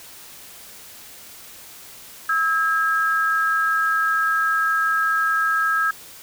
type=tone pair together; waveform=sine; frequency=1300 / 1625.2 Hz; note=E6 / G#6; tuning=-24 / -38 cents; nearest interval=major third; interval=386 cents; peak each=-20 dBFS; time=2.29-5.91 s; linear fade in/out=5 ms; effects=white hiss -42 dBFS RMS until 6.22 s